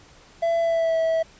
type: tone with pitch glide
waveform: triangle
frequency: 670 to 650.9 Hz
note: E5 to E5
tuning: +28 to -22 cents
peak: -17 dBFS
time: 0.42-1.23 s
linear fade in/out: 10 ms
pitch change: -50 cents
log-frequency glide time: 0.6-0.97 s
effects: pink hiss -51 dBFS RMS until 1.39 s + resampled to 16000 Hz